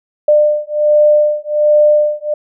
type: beating tone pair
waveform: sine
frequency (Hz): 598 / 599.3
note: D5 / D5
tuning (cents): +31 / +35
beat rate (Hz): 1.3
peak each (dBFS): -11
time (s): 0.28-2.34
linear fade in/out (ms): 5
effects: none